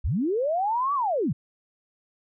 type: linear two-way sweep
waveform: sine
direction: up then down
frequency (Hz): 42 to 1170 to 101.4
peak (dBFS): -22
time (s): 0.04-1.33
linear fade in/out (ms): 10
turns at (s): 0.94
effects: none